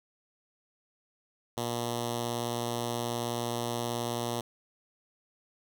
5% pulse tone with notch filter, 118.8 Hz, A#2, 33 cents sharp, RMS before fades -33 dBFS, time 1.57-4.41 s, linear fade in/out 5 ms, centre 1500 Hz, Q 1.1, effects none

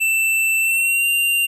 square tone with pitch glide, 2666 to 2779 Hz, E7 to F7, +19 to -9 cents, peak -16 dBFS, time 0-1.47 s, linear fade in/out 20 ms, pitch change +72 cents, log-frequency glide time 0.6-1.08 s, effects none

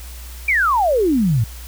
sine exponential sweep, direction down, 2412 to 103.83 Hz, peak -13 dBFS, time 0.48-1.44 s, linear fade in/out 5 ms, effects added 60 Hz sine -32 dBFS peak until 1.67 s + white hiss -40 dBFS RMS until 1.67 s

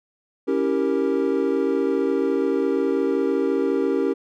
triangle chord, C# diminished seventh, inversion none, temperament equal with one note detuned, 277.2 / 326.4 / 392 / 466.2 Hz, C#4 / E4 / G4 / Bb4, 0 / -17 / 0 / 0 cents, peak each -22 / -25 / -21 / -23 dBFS, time 0.47-4.14 s, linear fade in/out 20 ms, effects none

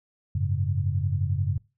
sine chord, F# suspended second, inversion none, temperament equal, 92.5 / 103.83 / 138.59 Hz, F#2 / G#2 / C#3, 0 / 0 / 0 cents, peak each -26 / -28 / -28 dBFS, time 0.35-1.58 s, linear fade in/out 5 ms, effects noise-tail reverb RT60 0.3 s tail -23 dB re dry

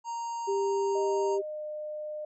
harmonic tone, 932.3 Hz, A#5, in tune, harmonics 1 / 3 / 5 / 7 / 8, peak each -32 / -54 / -54 / -49 / -53 dBFS, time 0.04-1.39 s, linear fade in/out 50 ms
sine tone, 395.5 Hz, G4, 15 cents sharp, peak -26 dBFS, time 0.47-1.42 s, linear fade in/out 20 ms
sine tone with pitch glide, 622.3 to 606 Hz, D#5 to D#5, 0 to -46 cents, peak -34 dBFS, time 0.95-2.25 s, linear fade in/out 5 ms, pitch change -46 cents, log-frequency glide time 1.05-1.65 s
effects none

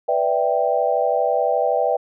sine chord, E minor seventh, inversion second, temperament equal, 493.9 / 587.3 / 659.3 / 784 Hz, B4 / D5 / E5 / G5, 0 / 0 / 0 / 0 cents, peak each -22 dBFS, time 0.08-1.97 s, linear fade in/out 10 ms, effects none

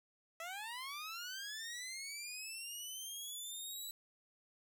15% pulse linear sweep, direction up, 645 to 3966 Hz, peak -37 dBFS, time 0.4-3.91 s, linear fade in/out 2 ms, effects none

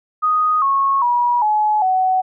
sine tone with pitch steps, 1244.5 / 1096 / 965.2 / 850 / 748.6 Hz, D#6 / C#6 / B5 / G#5 / F#5, 0 / -20 / -40 / +40 / +20 cents, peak -13 dBFS, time 0.22-2.22 s, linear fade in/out 20 ms, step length 400 ms, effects none

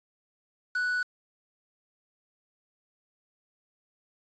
triangle tone with quantisation, 1480 Hz, F#6, in tune, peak -24 dBFS, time 0.75-1.03 s, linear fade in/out 5 ms, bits 7, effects resampled to 16000 Hz

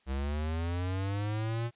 square linear sweep, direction up, 65 to 119.1 Hz, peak -31 dBFS, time 0.06-1.71 s, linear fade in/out 50 ms, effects white hiss -69 dBFS RMS until 1.75 s + resampled to 8000 Hz

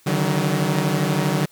sawtooth tone cluster, 144 / 156.4 / 188.1 Hz, D3 / D#3 / F#3, -34 / +9 / +29 cents, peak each -19 dBFS, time 0.06-1.46 s, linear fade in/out 10 ms, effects white hiss -55 dBFS RMS until 1.51 s

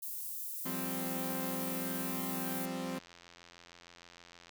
white high-pass noise, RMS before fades -41 dBFS, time 0.02-2.66 s, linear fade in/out 10 ms, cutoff 12000 Hz, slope 12 dB/octave
sawtooth chord, F suspended second, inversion none, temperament equal, 174.61 / 196 / 261.6 Hz, F3 / G3 / C4, 0 / 0 / 0 cents, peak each -38 / -39 / -35 dBFS, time 0.65-2.99 s, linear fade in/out 10 ms
click train, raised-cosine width 0.2 ms, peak -36 dBFS, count 144, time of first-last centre 2.84-4.493 s, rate 86.5 Hz
effects none

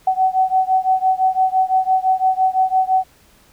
sine beating tone pair, 751 / 756.9 Hz, F#5 / F#5, +26 / +39 cents, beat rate 5.9 Hz, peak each -16 / -17 dBFS, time 0.07-3.04 s, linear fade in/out 5 ms, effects pink hiss -52 dBFS RMS until 3.52 s

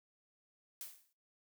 blue noise with exponential decay, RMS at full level -43 dBFS, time 0.81-1.13 s, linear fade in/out 1 ms, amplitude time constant 68 ms, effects noise-tail reverb RT60 0.3 s tail -19 dB re dry

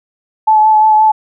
sine tone with vibrato, 864 Hz, A5, 32 cents flat, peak -5 dBFS, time 0.47-1.12 s, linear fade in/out 10 ms, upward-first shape sine, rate 5.7 Hz, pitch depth 18 cents each way, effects none

